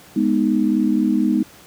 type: chord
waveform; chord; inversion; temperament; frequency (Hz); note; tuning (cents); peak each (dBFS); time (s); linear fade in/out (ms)
sine; G# minor; none; equal; 207.7 / 246.9 / 311.1; G#3 / B3 / D#4; 0 / 0 / 0; -19; 0.16-1.43; 5
effects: pink hiss -45 dBFS RMS until 1.66 s + high-pass 100 Hz 12 dB/octave